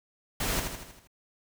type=noise with echo; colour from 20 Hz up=pink; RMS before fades=-30 dBFS; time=0.4-0.6 s; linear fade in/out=5 ms; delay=79 ms; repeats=6; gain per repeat=-5 dB; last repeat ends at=1.074 s; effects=none

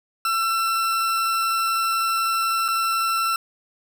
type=tone with dropouts; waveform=40% pulse; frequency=1344 Hz; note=E6; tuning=33 cents sharp; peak=-19 dBFS; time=0.25-3.36 s; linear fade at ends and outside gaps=2 ms; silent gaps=2.681-2.685 s; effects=none

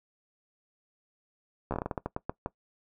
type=slowing click train; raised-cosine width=1 ms; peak=-17 dBFS; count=13; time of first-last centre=1.71-2.461 s; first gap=13 ms; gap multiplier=1.26; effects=noise-tail reverb RT60 0.1 s tail -20 dB re dry

